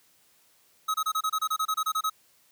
square tone bursts, 1275 Hz, D#6, 42 cents sharp, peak -25 dBFS, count 14, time 0.88-2.099 s, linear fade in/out 10 ms, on 62 ms, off 27 ms, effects white hiss -63 dBFS RMS until 2.51 s + high-pass 60 Hz 12 dB/octave

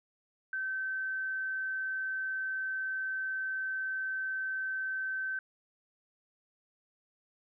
sine tone, 1541 Hz, G6, 30 cents flat, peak -32 dBFS, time 0.53-5.39 s, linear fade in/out 2 ms, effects none

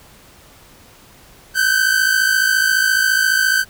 45% pulse tone pair together, 1513.5 / 1568 Hz, F#6 / G6, +39 / 0 cents, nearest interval minor second, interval 61 cents, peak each -16 dBFS, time 1.54-3.65 s, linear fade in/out 50 ms, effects pink hiss -46 dBFS RMS until 3.69 s

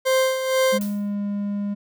40% pulse tone with tremolo, 523.3 Hz, C5, in tune, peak -15 dBFS, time 0.05-0.79 s, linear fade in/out 20 ms, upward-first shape sine, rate 2.1 Hz, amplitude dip 60%
triangle tone with pitch glide, 204.7 to 203.2 Hz, G#3 to G#3, -25 to -38 cents, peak -21 dBFS, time 0.72-1.75 s, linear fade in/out 20 ms, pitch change -13 cents, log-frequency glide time 0.93-1.23 s
blue noise with exponential decay, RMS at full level -33 dBFS, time 0.81-1.15 s, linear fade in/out 1 ms, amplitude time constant 73 ms
effects none

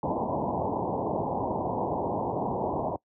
white low-pass noise, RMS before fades -29 dBFS, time 0.03-2.96 s, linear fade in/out 2 ms, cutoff 980 Hz, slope 96 dB/octave, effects noise-tail reverb RT60 0.1 s tail -22 dB re dry + high-pass 100 Hz 12 dB/octave

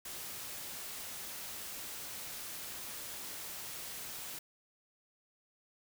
white noise, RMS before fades -44 dBFS, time 0.05-4.39 s, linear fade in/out 5 ms, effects none

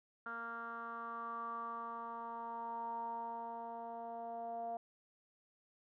10% pulse tone with low-pass filter sweep, 231.8 Hz, A#3, 10 cents flat, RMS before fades -44 dBFS, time 0.26-4.77 s, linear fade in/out 2 ms, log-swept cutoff 1400 to 710 Hz, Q 8.3, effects none

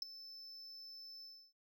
triangle tone with ADSR envelope, 5274 Hz, E8, in tune, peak -32 dBFS, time 0.02-1.53 s, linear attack 3 ms, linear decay 11 ms, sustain -17 dB, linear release 300 ms, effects none

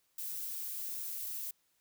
violet noise, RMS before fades -40 dBFS, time 0.18-1.51 s, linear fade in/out 5 ms, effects white hiss -75 dBFS RMS until 1.8 s

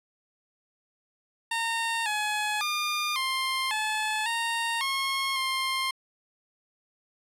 15% pulse tone with pitch steps, 917 / 845 / 1208 / 1054 / 862 / 925 / 1082 / 1058 Hz, A#5 / G#5 / D6 / C6 / A5 / A#5 / C#6 / C6, -29 / +30 / +48 / +12 / -36 / -14 / -42 / +19 cents, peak -20 dBFS, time 1.51-5.91 s, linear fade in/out 5 ms, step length 550 ms, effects low-pass 11000 Hz 12 dB/octave

